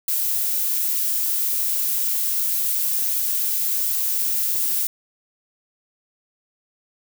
violet noise, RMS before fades -22 dBFS, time 0.08-4.87 s, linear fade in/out 2 ms, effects none

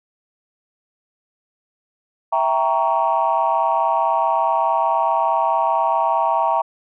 sine chord, E diminished seventh, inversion none, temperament equal with one note detuned, 659.3 / 784 / 932.3 / 1116.4 Hz, E5 / G5 / Bb5 / Db6, 0 / 0 / 0 / +12 cents, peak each -21 / -21 / -18 / -23 dBFS, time 2.32-6.62 s, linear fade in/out 10 ms, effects tanh soft clip ceiling -7 dBFS

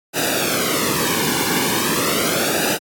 pink noise with flanger, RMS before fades -19 dBFS, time 0.13-2.79 s, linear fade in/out 50 ms, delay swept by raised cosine 0.91 to 1.57 ms, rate 0.38 Hz, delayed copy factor -0.75, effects high-pass 150 Hz 12 dB/octave + AAC 64 kbps

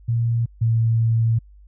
sine tone pair in turn, 116.54 / 113.94 Hz, A#2 / A#2, 0 / -39 cents, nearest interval unison, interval 39 cents, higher first, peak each -17 / -15 dBFS, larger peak second, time 0.08-0.46 / 0.61-1.39 s, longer second, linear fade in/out 10 ms, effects added 50 Hz sine -44 dBFS peak until 1.67 s

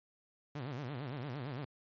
sawtooth tone with vibrato, 134.1 Hz, C3, 43 cents sharp, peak -35 dBFS, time 0.55-1.65 s, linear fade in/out 5 ms, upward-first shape sine, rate 8.8 Hz, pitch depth 210 cents each way, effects low-pass 4000 Hz 12 dB/octave + MP3 32 kbps

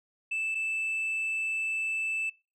sine tone pair in turn, 2637 / 2637 Hz, E7 / E7, 0 / 0 cents, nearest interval unison, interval 0 cents, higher neither, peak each -26 / -26 dBFS, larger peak neither, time 0.31-0.55 / 0.55-2.3 s, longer second, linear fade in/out 10 ms, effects noise-tail reverb RT60 0.3 s tail -24 dB re dry + tanh soft clip ceiling -27 dBFS

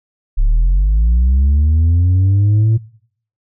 sine linear sweep, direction up, 33.18 to 113.2 Hz, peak -6 dBFS, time 0.37-2.78 s, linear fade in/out 20 ms, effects noise-tail reverb RT60 0.6 s tail -22 dB re dry + tanh soft clip ceiling -8 dBFS

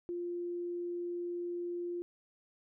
sine tone, 349.2 Hz, F4, in tune, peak -35 dBFS, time 0.09-2.02 s, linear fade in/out 0 ms, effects none

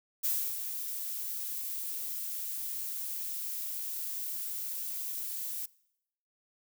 violet noise with ADSR envelope, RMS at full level -29 dBFS, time 0.23-5.66 s, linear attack 18 ms, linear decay 300 ms, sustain -8 dB, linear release 8 ms, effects noise-tail reverb RT60 0.8 s tail -23 dB re dry

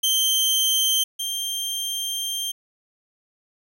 sawtooth tone pair in turn, 3136 / 3171 Hz, G7 / G7, 0 / +19 cents, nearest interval unison, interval 19 cents, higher second, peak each -15 / -22 dBFS, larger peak first, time 0.03-1.04 / 1.19-2.52 s, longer second, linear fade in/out 10 ms, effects none

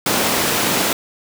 pink high-pass noise, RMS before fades -18 dBFS, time 0.06-0.93 s, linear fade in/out 2 ms, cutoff 200 Hz, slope 12 dB/octave, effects none

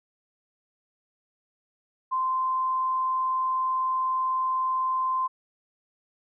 sine tone with vibrato, 1038 Hz, C6, 14 cents flat, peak -23 dBFS, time 2.11-5.28 s, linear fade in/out 20 ms, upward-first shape square, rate 20 Hz, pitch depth 10 cents each way, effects none

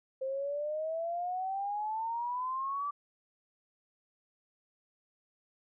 sine exponential sweep, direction up, 523.3 to 1167 Hz, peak -32 dBFS, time 0.21-2.91 s, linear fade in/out 10 ms, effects none

